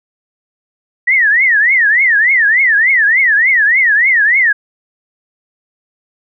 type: tone with vibrato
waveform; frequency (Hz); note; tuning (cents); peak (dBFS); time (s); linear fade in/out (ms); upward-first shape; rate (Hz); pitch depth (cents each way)
sine; 1889; A#6; +22; -7; 1.07-4.53; 10; triangle; 3.4; 280
effects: none